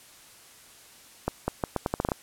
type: accelerating click train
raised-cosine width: 1 ms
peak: -11 dBFS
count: 10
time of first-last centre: 1.28-2.118 s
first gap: 200 ms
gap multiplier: 0.79
effects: white hiss -52 dBFS RMS until 2.22 s + low-pass 12000 Hz 12 dB/octave